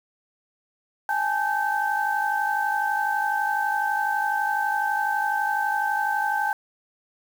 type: tone cluster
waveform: sine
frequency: 815 / 867 / 1551 Hz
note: G#5 / A5 / G6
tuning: -33 / -26 / -19 cents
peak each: -26 dBFS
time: 1.09-6.53 s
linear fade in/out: 2 ms
effects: 7-bit